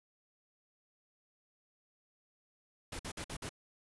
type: noise bursts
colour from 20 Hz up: pink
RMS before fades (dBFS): -42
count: 5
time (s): 2.92-3.493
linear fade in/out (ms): 5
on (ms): 73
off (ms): 52
effects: resampled to 24000 Hz